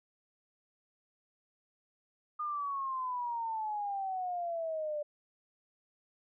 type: exponential sweep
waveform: sine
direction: down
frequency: 1224 to 587.3 Hz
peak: -33 dBFS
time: 2.39-5.03 s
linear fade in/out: 10 ms
effects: none